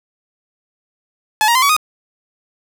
sawtooth tone with pitch steps, 858 / 941.1 / 1032.2 / 1132.1 / 1241.8 Hz, A5 / A#5 / C6 / C#6 / D#6, -44 / +16 / -24 / +36 / -4 cents, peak -7 dBFS, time 1.41-1.765 s, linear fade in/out 0 ms, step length 71 ms, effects none

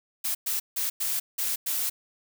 blue noise bursts at uneven times, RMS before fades -28 dBFS, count 6, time 0.24-0.35 / 0.46-0.6 / 0.76-0.9 / 1-1.2 / 1.38-1.56 / 1.66-1.9 s, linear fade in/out 10 ms, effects none

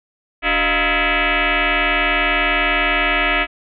sine tone with frequency modulation, 290 Hz, D4, 22 cents flat, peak -14 dBFS, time 0.42-3.47 s, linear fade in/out 50 ms, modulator 330 Hz, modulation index 7.9, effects none

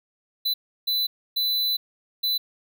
square tone bursts at uneven times, 4000 Hz, B7, 21 cents sharp, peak -22 dBFS, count 4, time 0.45-0.54 / 0.87-1.07 / 1.36-1.77 / 2.23-2.38 s, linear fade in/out 10 ms, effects none

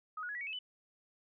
sine tone with pitch steps, 1259 / 1454.6 / 1680.6 / 1941.6 / 2243 / 2592 / 2994 Hz, D#6 / F#6 / G#6 / B6 / C#7 / E7 / F#7, +20 / -30 / +20 / -30 / +20 / -30 / +20 cents, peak -38 dBFS, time 0.17-0.59 s, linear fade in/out 5 ms, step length 60 ms, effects none

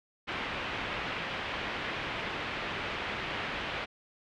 white low-pass noise, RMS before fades -36 dBFS, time 0.27-3.86 s, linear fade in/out 20 ms, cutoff 2900 Hz, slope 24 dB/octave, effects none

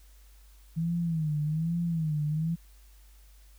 sine tone with vibrato, 160 Hz, D#3, 49 cents sharp, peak -26 dBFS, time 0.76-2.56 s, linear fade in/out 20 ms, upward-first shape sine, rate 1.2 Hz, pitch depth 120 cents each way, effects added 50 Hz sine -52 dBFS peak until 3.58 s + white hiss -63 dBFS RMS until 3.58 s

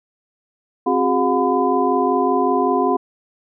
sine tone cluster, 265.5 / 363.9 / 409.2 / 720 / 1009 Hz, C4 / F#4 / G#4 / F#5 / B5, +25 / -29 / -26 / -47 / +37 cents, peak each -21 dBFS, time 0.86-2.97 s, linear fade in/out 10 ms, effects none

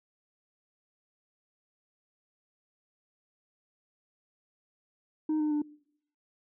sine tone with pitch steps, 309.7 / 303.3 / 297.1 Hz, D#4 / D#4 / D4, -8 / -44 / +20 cents, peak -23 dBFS, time 5.29-5.62 s, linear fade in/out 5 ms, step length 110 ms, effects noise-tail reverb RT60 0.7 s tail -25 dB re dry + tanh soft clip ceiling -25 dBFS

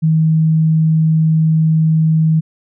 sine tone, 159 Hz, D#3, 38 cents sharp, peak -9 dBFS, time 0.02-2.41 s, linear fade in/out 20 ms, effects none

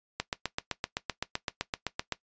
click train, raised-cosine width 0.2 ms, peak -12 dBFS, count 16, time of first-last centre 0.2-2.123 s, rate 7.8 Hz, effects noise-tail reverb RT60 0.1 s tail -17 dB re dry + resampled to 16000 Hz

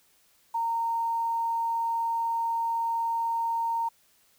sine tone with quantisation, 921 Hz, A#5, 21 cents flat, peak -25 dBFS, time 0.54-3.89 s, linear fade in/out 10 ms, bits 9, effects white hiss -64 dBFS RMS until 4.38 s

